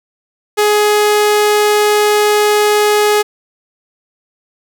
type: tone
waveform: sawtooth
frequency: 418.8 Hz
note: G#4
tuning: 15 cents sharp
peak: -5 dBFS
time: 0.57-3.23 s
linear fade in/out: 20 ms
effects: none